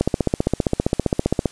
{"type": "click train", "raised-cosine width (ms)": 2, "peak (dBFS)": -3, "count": 23, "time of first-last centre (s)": [0.01, 1.457], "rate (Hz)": 15.2, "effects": ["white hiss -46 dBFS RMS until 1.51 s", "resampled to 22050 Hz"]}